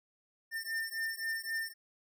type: beating tone pair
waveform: square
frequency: 1800 / 1803.8 Hz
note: A6 / A6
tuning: +39 / +43 cents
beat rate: 3.8 Hz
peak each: -39 / -38 dBFS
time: 0.51-1.74 s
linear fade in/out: 50 ms
effects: none